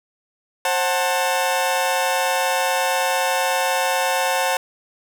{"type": "chord", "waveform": "sawtooth", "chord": "F# diminished", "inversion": "second", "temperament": "just", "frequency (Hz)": [532.8, 740, 888], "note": ["C5", "F#5", "A5"], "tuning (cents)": [31, 0, 16], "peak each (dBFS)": -19, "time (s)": [0.65, 4.57], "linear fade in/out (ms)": 2, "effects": []}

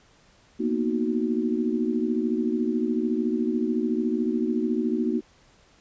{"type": "chord", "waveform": "sine", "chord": "B major seventh", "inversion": "third", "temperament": "equal", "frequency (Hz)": [233.1, 246.9, 311.1, 370], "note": ["A#3", "B3", "D#4", "F#4"], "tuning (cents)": [0, 0, 0, 0], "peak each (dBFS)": [-26, -29, -28, -29], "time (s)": [0.59, 5.21], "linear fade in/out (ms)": 20, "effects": ["pink hiss -58 dBFS RMS until 5.8 s", "resampled to 16000 Hz"]}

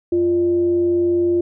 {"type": "tone with frequency modulation", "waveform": "sine", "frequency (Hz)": 347.6, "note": "F4", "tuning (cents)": -8, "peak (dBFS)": -14, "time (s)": [0.12, 1.41], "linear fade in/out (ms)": 5, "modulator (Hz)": 256, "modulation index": 0.23, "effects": []}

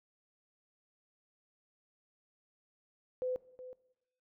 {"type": "tone with echo", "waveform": "sine", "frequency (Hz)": 507, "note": "B4", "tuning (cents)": 45, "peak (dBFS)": -32, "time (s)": [3.22, 3.36], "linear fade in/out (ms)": 0, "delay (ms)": 370, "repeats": 1, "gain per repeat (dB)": -13, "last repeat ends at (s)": 3.73, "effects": ["noise-tail reverb RT60 0.9 s tail -19 dB re dry"]}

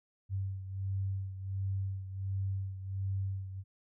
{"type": "beating tone pair", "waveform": "sine", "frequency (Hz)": [96.4, 97.8], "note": ["G2", "G2"], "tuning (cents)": [-28, -4], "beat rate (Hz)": 1.4, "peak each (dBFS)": [-34, -40], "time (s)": [0.29, 3.64], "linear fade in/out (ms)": 50, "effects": []}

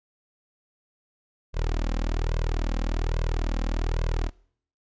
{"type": "tone with flanger", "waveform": "sawtooth", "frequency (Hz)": 40.03, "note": "D#1", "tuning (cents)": 50, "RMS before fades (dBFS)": -26, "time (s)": [1.53, 4.31], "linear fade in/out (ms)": 50, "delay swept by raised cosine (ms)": [1.9, 3.8], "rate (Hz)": 1.2, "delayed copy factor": 0.8, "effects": ["noise-tail reverb RT60 0.6 s tail -23 dB re dry", "resampled to 16000 Hz"]}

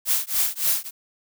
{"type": "noise with tremolo", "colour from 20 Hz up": "blue", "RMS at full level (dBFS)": -19, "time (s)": [0.05, 0.91], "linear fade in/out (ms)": 50, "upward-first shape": "triangle", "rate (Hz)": 3.5, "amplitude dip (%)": 100, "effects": []}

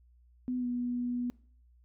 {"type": "tone with pitch glide", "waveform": "sine", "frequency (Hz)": [251, 244.4], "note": ["B3", "B3"], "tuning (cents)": [28, -18], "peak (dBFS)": -30, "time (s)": [0.48, 1.3], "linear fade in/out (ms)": 0, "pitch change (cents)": -46, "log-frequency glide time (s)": [0.58, 0.66], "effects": ["noise-tail reverb RT60 0.5 s tail -23 dB re dry", "added 60 Hz sine -59 dBFS peak until 1.84 s"]}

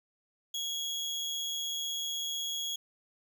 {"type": "tone with amplitude modulation", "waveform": "30% pulse", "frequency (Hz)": 3322, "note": "G#7", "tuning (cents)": 0, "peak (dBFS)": -28, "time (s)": [0.54, 2.76], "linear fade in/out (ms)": 5, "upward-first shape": "sine", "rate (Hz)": 156, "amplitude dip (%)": 40, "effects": []}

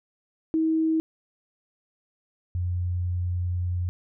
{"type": "tone pair in turn", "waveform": "sine", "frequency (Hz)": [319.9, 88.97], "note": ["D#4", "F2"], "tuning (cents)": [48, 33], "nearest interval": "octave + minor seventh", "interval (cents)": 2215, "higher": "first", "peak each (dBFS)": [-20, -24], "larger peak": "first", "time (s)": [[0.54, 1], [2.55, 3.89]], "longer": "second", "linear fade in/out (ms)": 0, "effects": []}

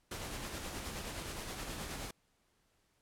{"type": "noise with tremolo", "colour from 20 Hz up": "pink", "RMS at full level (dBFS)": -41, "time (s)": [0.11, 2.11], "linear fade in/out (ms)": 5, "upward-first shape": "sine", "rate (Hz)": 9.5, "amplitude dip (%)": 35, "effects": ["pink hiss -75 dBFS RMS until 3.01 s", "low-pass 12000 Hz 12 dB/octave"]}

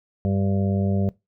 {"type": "harmonic tone", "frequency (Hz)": 98, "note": "G2", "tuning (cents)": 0, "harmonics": [1, 2, 4, 5, 6, 7], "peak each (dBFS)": [-22, -23, -32, -36, -33, -38], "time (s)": [0.25, 1.09], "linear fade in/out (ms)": 0, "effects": ["noise-tail reverb RT60 0.2 s tail -21 dB re dry"]}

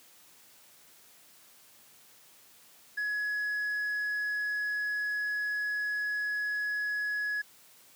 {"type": "tone with tanh clipping", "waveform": "sine", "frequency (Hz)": 1684, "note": "G#6", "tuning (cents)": 24, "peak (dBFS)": -30, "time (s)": [2.97, 7.42], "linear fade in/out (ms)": 10, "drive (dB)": 2, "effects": ["white hiss -58 dBFS RMS until 7.95 s", "high-pass 100 Hz 12 dB/octave"]}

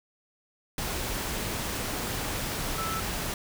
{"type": "tone in noise", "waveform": "sine", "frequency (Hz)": 1318.5, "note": "E6", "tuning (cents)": 0, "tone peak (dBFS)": -32, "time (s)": [2.78, 3], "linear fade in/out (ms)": 2, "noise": "pink", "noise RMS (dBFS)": -32, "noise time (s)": [0.78, 3.34], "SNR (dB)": -3, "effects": []}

